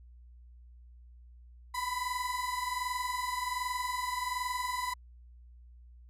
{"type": "tone pair together", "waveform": "35% pulse", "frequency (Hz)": [987.8, 1009.1], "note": ["B5", "B5"], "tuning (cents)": [0, 37], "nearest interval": "unison", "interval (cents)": 37, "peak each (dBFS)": [-33, -34], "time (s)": [1.74, 4.94], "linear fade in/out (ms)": 10, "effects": ["added 60 Hz sine -51 dBFS peak until 6.09 s", "resampled to 32000 Hz"]}